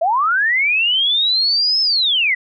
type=linear two-way sweep; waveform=sine; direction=up then down; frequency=622.3 to 5270 to 1913 Hz; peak=-13 dBFS; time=0.01-2.35 s; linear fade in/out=10 ms; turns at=1.81 s; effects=none